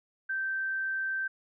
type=tone; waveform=sine; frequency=1558 Hz; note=G6; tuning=11 cents flat; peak=-29 dBFS; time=0.29-1.28 s; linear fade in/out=10 ms; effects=none